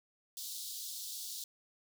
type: high-pass noise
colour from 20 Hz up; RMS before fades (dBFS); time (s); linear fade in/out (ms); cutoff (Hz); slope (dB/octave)
pink; -43; 0.37-1.44; 2; 3600; 48
effects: none